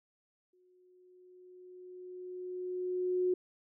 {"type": "tone with exponential growth", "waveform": "sine", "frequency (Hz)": 364.1, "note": "F#4", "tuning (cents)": -28, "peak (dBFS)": -26, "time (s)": [0.53, 3.34], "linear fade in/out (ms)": 5, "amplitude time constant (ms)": 610, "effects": []}